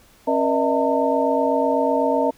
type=tone cluster; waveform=sine; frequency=271.5 / 478.4 / 603 / 651 / 905 Hz; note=C#4 / A#4 / D5 / E5 / A5; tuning=-36 / +45 / +46 / -22 / +48 cents; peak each=-23 dBFS; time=0.27-2.31 s; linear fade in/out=10 ms; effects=pink hiss -53 dBFS RMS until 2.37 s